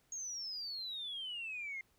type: exponential sweep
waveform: sine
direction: down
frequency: 6645 to 2093 Hz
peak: -39 dBFS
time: 0.12-1.81 s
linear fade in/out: 2 ms
effects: tanh soft clip ceiling -35 dBFS + pink hiss -73 dBFS RMS until 1.98 s